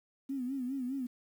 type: tone with vibrato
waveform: sine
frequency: 260.4 Hz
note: C4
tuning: 8 cents flat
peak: -33 dBFS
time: 0.29-1.07 s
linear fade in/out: 10 ms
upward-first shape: sine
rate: 4.9 Hz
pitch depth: 110 cents each way
effects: 10-bit